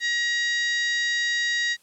harmonic tone with a mistuned harmonic, 950 Hz, A#5, 33 cents sharp, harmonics 2 / 3 / 4 / 5 / 6 / 7 / 8, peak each -23 / -39 / -29 / -35 / -40 / -38 / -45 dBFS, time 0-1.77 s, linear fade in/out 50 ms, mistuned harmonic 6, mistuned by -19 cents, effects white hiss -60 dBFS RMS until 1.82 s + low-pass 12000 Hz 12 dB/octave

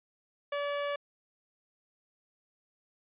sawtooth tone, 574 Hz, D5, 40 cents flat, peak -27 dBFS, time 0.52-0.96 s, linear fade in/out 5 ms, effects resampled to 8000 Hz

